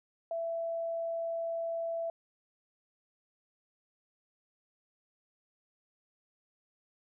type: tone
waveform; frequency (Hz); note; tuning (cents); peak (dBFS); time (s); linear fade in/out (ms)
sine; 666; E5; +18; -32; 0.31-2.1; 2
effects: none